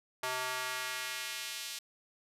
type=tone with high-pass filter sweep; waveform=square; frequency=127.8 Hz; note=C3; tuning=40 cents flat; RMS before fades=-38 dBFS; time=0.23-1.79 s; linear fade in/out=5 ms; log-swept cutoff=840 to 3700 Hz; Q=0.98; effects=resampled to 32000 Hz